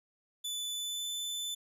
sawtooth tone with pitch glide, 3488 to 3516 Hz, A7 to A7, -16 to -2 cents, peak -32 dBFS, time 0.44-1.55 s, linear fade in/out 10 ms, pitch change +14 cents, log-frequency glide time 0.7-1.08 s, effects resampled to 32000 Hz

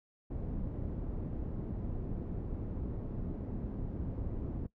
pink low-pass noise, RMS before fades -38 dBFS, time 0.3-4.67 s, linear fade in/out 10 ms, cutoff 310 Hz, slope 12 dB/octave, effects noise-tail reverb RT60 0.1 s tail -19 dB re dry

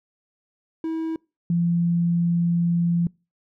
triangle / sine tone pair in turn, 323.2 / 171.21 Hz, E4 / F3, -34 / -34 cents, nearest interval major seventh, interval 1100 cents, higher first, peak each -22 / -18 dBFS, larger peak second, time 0.84-1.16 / 1.5-3.07 s, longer second, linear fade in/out 2 ms, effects noise-tail reverb RT60 0.3 s tail -26 dB re dry

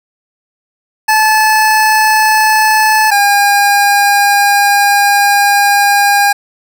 25% pulse tone pair in turn, 867 / 809.4 Hz, A5 / G#5, -26 / -45 cents, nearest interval minor second, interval 119 cents, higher first, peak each -3 dBFS, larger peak neither, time 1.08-3.11 / 3.11-6.33 s, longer second, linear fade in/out 10 ms, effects none

